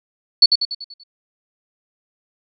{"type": "tone with echo", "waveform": "sine", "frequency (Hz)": 4435, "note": "C#8", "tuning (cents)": 0, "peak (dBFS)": -5, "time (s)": [0.42, 0.46], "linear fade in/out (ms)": 5, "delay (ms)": 96, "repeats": 6, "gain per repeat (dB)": -6, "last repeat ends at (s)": 1.036, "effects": []}